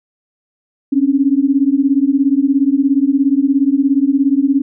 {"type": "beating tone pair", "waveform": "sine", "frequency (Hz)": [267.6, 284.6], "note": ["C4", "C#4"], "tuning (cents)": [39, 46], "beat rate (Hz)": 17, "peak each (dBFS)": -13, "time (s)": [0.92, 4.62], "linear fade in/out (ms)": 10, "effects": []}